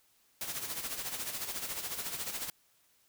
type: noise with tremolo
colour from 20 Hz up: white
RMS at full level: -36 dBFS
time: 0.41-2.5 s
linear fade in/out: 2 ms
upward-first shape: sine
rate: 14 Hz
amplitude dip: 60%
effects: white hiss -69 dBFS RMS until 3.08 s